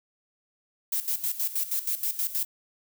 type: noise with tremolo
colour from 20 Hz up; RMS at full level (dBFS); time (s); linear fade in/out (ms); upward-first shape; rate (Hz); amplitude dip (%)
violet; -27; 0.92-2.45; 5; square; 6.3; 75
effects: none